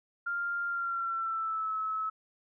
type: tone with pitch glide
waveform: sine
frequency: 1396.9 to 1295.8 Hz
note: F6 to E6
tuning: 0 to -30 cents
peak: -30 dBFS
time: 0.26-2.1 s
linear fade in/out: 10 ms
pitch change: -130 cents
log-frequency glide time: 0.67-1.74 s
effects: none